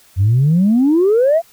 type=exponential sweep; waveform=sine; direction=up; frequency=90 to 696 Hz; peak=-8 dBFS; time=0.16-1.42 s; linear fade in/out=50 ms; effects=tanh soft clip ceiling -6 dBFS + white hiss -49 dBFS RMS until 1.52 s